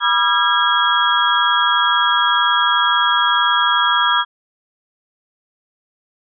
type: tone cluster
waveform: sine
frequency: 973 / 1197 / 1359 / 1636 / 3304 Hz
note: B5 / D6 / F6 / G#6 / G#7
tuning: -26 / +33 / -48 / -26 / -10 cents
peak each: -19 dBFS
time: 0-4.25 s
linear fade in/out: 50 ms
effects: none